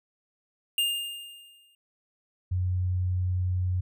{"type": "tone with exponential decay", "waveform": "square", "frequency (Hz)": 2814, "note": "F7", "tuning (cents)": 12, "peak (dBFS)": -22, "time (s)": [0.78, 1.75], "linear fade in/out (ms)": 2, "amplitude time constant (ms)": 210}
{"type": "tone", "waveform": "sine", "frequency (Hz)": 91.1, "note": "F#2", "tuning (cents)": -26, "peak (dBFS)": -24, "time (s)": [2.51, 3.81], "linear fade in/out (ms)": 10}
{"effects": []}